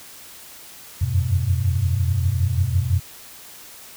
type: tone cluster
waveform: sine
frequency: 85.2 / 90.9 / 97.1 / 125.1 Hz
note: F2 / F#2 / G2 / B2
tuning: -42 / -30 / -16 / +23 cents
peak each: -23 dBFS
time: 1.01-3 s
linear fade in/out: 10 ms
effects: white hiss -42 dBFS RMS until 3.96 s